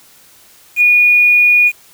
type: tone with quantisation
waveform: sine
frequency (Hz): 2450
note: D#7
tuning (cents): -27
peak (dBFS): -6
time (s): 0.76-1.72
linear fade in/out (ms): 50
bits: 5
effects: white hiss -45 dBFS RMS until 1.93 s